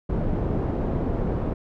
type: low-pass noise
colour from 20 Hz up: pink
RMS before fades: -25 dBFS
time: 0.09-1.54 s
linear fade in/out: 10 ms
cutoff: 550 Hz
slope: 12 dB/octave
effects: none